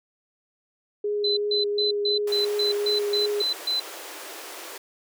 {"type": "tone with vibrato", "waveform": "sine", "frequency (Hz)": 412.6, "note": "G#4", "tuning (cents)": -11, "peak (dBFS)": -23, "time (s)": [1.04, 3.42], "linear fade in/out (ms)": 5, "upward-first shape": "triangle", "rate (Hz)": 2.8, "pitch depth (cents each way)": 14}
{"type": "tone bursts", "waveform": "sine", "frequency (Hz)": 4032, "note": "B7", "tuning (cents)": 35, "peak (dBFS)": -22, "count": 10, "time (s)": [1.24, 3.8], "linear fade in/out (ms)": 5, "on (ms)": 130, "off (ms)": 140}
{"type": "high-pass noise", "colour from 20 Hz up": "pink", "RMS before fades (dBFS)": -39, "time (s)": [2.27, 4.78], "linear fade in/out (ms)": 5, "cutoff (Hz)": 330, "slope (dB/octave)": 48}
{"effects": []}